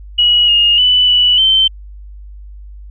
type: tone with pitch steps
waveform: sine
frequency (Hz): 2913 / 2849 / 2985 / 2959 / 3099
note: F#7 / F7 / F#7 / F#7 / G7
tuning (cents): -28 / +34 / +15 / -1 / -21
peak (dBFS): -7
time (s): 0.18-1.68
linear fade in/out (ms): 10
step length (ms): 300
effects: added 50 Hz sine -30 dBFS peak until 2.9 s